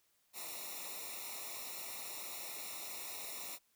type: noise with comb filter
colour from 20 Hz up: white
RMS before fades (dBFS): -45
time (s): 0.33-3.59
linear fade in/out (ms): 50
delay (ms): 0.63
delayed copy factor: -1
effects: white hiss -75 dBFS RMS until 3.75 s